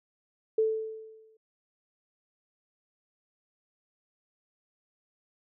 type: tone with exponential decay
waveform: sine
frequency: 440 Hz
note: A4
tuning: in tune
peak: -20 dBFS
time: 0.58-1.37 s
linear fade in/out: 5 ms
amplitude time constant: 170 ms
effects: none